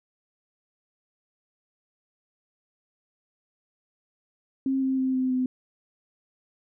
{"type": "tone with pitch steps", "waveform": "sine", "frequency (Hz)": [267.3, 264.2, 261.2, 258.2, 255.2], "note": ["C4", "C4", "C4", "C4", "C4"], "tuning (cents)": [37, 17, -3, -23, -43], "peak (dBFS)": -22, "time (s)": [4.66, 5.46], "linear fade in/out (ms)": 2, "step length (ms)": 160, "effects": []}